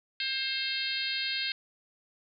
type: harmonic tone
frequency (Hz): 531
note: C5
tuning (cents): +25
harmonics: 3 / 4 / 5 / 6 / 7 / 8 / 9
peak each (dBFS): -39 / -38 / -37 / -37 / -37 / -35 / -40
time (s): 0.2-1.52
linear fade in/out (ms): 2
effects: none